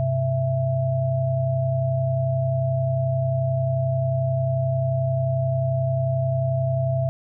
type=tone cluster; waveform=sine; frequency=99.8 / 131.1 / 663 Hz; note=G2 / C3 / E5; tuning=+32 / +4 / +10 cents; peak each=-30 / -21 / -25 dBFS; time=0-7.09 s; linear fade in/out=0 ms; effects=none